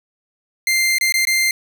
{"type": "tone with dropouts", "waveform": "sawtooth", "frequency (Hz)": 2093, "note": "C7", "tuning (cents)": 0, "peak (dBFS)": -11, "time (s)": [0.67, 1.51], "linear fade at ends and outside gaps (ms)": 2, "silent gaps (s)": [[0.984, 1.01], [1.123, 1.14], [1.252, 1.271]], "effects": []}